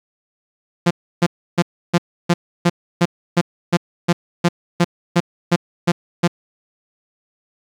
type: tone bursts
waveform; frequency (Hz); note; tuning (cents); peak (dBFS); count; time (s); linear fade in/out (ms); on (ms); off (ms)
sawtooth; 173.1; F3; -15; -7; 16; 0.86-6.278; 10; 48; 310
effects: low-pass 7000 Hz 12 dB/octave + 8-bit